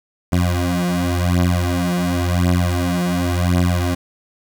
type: beating tone pair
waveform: 20% pulse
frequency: 88 / 88.92 Hz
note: F2 / F2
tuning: +14 / +32 cents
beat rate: 0.92 Hz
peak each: -14 dBFS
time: 0.32-3.95 s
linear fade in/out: 10 ms
effects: 7-bit